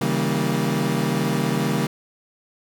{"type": "chord", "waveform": "30% pulse", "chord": "C# diminished seventh", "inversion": "none", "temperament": "equal with one note detuned", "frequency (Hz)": [138.59, 160.96, 196, 233.1], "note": ["C#3", "E3", "G3", "Bb3"], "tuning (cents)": [0, -41, 0, 0], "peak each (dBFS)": -23, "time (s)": [0.01, 1.87], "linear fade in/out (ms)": 5, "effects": []}